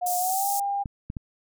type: tone with pitch glide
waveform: sine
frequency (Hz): 718 to 801.3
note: F5 to G5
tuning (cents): +48 to +38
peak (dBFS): -24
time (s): 0.01-0.84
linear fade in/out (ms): 20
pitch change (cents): +190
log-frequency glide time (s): 0.18-0.48
type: high-pass noise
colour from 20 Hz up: pink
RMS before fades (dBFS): -30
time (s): 0.06-0.6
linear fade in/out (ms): 5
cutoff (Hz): 6600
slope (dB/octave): 24
type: clicks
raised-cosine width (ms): 5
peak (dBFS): -20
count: 3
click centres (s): 0.858 / 1.101 / 1.168
effects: none